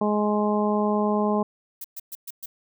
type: harmonic tone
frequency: 209.5 Hz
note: G#3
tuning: 15 cents sharp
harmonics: 1 / 2 / 3 / 4 / 5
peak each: -23 / -26 / -28 / -29 / -30 dBFS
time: 0.01-1.43 s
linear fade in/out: 5 ms
type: noise bursts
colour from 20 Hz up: violet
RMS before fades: -35 dBFS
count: 5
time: 1.81-2.46 s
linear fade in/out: 5 ms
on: 34 ms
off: 120 ms
effects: none